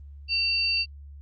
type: tone pair together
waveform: sine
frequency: 2731 / 4613 Hz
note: F7 / D8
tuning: -39 / -32 cents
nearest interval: major sixth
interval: 907 cents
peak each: -26 / -24 dBFS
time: 0.28-0.86 s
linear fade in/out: 50 ms
effects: added 71 Hz sine -41 dBFS peak until 1.21 s + Opus 24 kbps